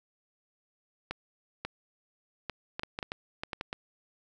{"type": "clicks", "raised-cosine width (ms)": 0.3, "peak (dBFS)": -18, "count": 12, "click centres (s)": [1.11, 1.65, 2.497, 2.795, 2.834, 2.989, 3.028, 3.119, 3.435, 3.532, 3.611, 3.729], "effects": []}